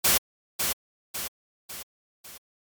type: noise with echo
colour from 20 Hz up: white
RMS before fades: -20 dBFS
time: 0.04-0.18 s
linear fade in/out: 10 ms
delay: 550 ms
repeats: 4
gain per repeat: -6 dB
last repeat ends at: 2.38 s
effects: MP3 96 kbps